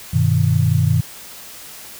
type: chord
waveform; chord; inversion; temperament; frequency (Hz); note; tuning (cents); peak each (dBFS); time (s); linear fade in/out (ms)
sine; G augmented; none; equal; 98 / 123.47 / 155.56; G2 / B2 / D#3; 0 / 0 / 0; -17; 0.13-1.01; 10
effects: white hiss -37 dBFS RMS until 1.99 s